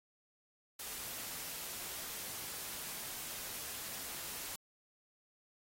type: noise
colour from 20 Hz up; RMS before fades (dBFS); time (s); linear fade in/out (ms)
white; -44; 0.79-4.56; 5
effects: AAC 48 kbps